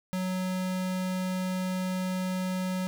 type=tone; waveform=square; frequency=185 Hz; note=F#3; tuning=in tune; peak=-29 dBFS; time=0.13-2.87 s; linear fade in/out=0 ms; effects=none